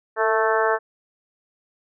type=harmonic tone with a mistuned harmonic; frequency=220 Hz; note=A3; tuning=in tune; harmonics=2 / 3 / 4 / 5 / 6 / 7 / 8; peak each=-22 / -24 / -25 / -26 / -27 / -27 / -28 dBFS; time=0.16-0.79 s; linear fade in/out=50 ms; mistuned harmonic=2; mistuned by=+22 cents; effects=none